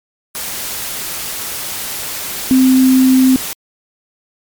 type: tone in noise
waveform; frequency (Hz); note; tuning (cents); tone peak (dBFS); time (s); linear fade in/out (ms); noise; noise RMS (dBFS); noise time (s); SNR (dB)
sine; 259.9; C4; -11; -6; 2.51-3.36; 0; white; -23; 0.35-3.53; +14
effects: MP3 96 kbps